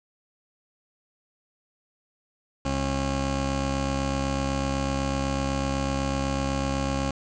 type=tone pair together; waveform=15% pulse; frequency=68 / 272 Hz; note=C#2 / C#4; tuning=-33 / -33 cents; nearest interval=2 octaves; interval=2400 cents; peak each=-21 / -24 dBFS; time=2.65-7.11 s; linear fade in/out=5 ms; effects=resampled to 16000 Hz + 7-bit